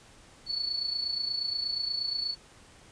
sine tone with amplitude modulation, 4435 Hz, C#8, in tune, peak -26 dBFS, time 0.46-2.36 s, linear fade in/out 50 ms, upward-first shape sine, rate 28.4 Hz, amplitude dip 65%, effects pink hiss -55 dBFS RMS until 2.91 s + resampled to 22050 Hz

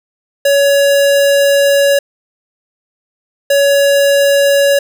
square tone pair in turn, 562 / 562 Hz, C#5 / C#5, +24 / +24 cents, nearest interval unison, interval 0 cents, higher neither, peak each -8 dBFS, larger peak neither, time 0.45-1.99 / 3.5-4.79 s, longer first, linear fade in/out 5 ms, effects none

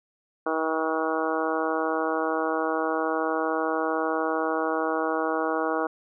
harmonic tone, 159.6 Hz, D#3, 44 cents sharp, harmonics 2 / 3 / 4 / 5 / 6 / 7 / 8 / 9, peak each -30 / -29 / -31 / -32 / -36 / -32 / -35 / -34 dBFS, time 0.46-5.87 s, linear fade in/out 5 ms, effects none

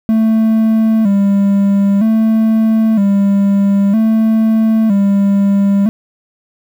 triangle tone with vibrato, 210 Hz, G#3, 19 cents sharp, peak -6 dBFS, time 0.09-5.89 s, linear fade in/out 0 ms, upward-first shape square, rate 0.52 Hz, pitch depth 92 cents each way, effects 7-bit

